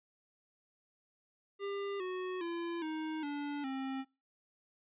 square tone with pitch steps, 399.4 / 368.4 / 339.8 / 313.4 / 289 / 266.6 Hz, G4 / F#4 / F4 / D#4 / D4 / C4, +32 / -7 / -47 / +13 / -28 / +33 cents, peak -37 dBFS, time 1.59-4.05 s, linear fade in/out 50 ms, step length 410 ms, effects noise-tail reverb RT60 0.3 s tail -26 dB re dry + resampled to 8000 Hz

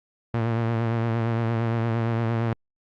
sawtooth tone with vibrato, 115 Hz, A#2, 23 cents flat, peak -18 dBFS, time 0.34-2.53 s, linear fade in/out 0 ms, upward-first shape triangle, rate 8.7 Hz, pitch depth 49 cents each way, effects low-pass 2000 Hz 12 dB/octave + Opus 48 kbps

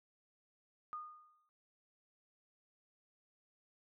sine tone with exponential decay, 1226 Hz, D#6, 26 cents flat, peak -39 dBFS, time 0.93-1.49 s, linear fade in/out 0 ms, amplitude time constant 120 ms, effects none

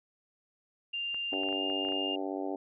sine tone with pitch glide, 2794 to 2813 Hz, F7 to F7, 0 to +12 cents, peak -32 dBFS, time 0.93-2.16 s, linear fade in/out 10 ms, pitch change +12 cents, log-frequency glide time 1.47-1.63 s
clicks, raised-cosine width 0.5 ms, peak -33 dBFS, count 9, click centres 1.145 / 1.335 / 1.434 / 1.488 / 1.527 / 1.7 / 1.85 / 1.887 / 1.922 s
harmonic tone, 96.1 Hz, G2, 34 cents flat, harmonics 3 / 4 / 5 / 6 / 7 / 8 / 9, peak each -36 / -38 / -43 / -42 / -42 / -42 / -49 dBFS, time 1.32-2.56 s, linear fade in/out 5 ms
effects none

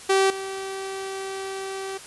sawtooth tone with level steps, 386.5 Hz, G4, 24 cents flat, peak -13 / -26 dBFS, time 0.09-1.98 s, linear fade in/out 10 ms, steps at 0.3 s, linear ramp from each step 2 ms, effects white hiss -42 dBFS RMS until 2.06 s + resampled to 24000 Hz

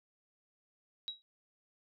sine tone with exponential decay, 3853 Hz, B7, 44 cents flat, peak -33 dBFS, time 1.08-1.22 s, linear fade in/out 0 ms, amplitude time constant 30 ms, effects none

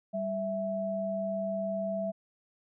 sine tone pair together, 196 / 659.3 Hz, G3 / E5, 0 / 0 cents, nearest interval octave + major sixth, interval 2100 cents, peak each -35 / -31 dBFS, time 0.13-2.12 s, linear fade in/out 20 ms, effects none

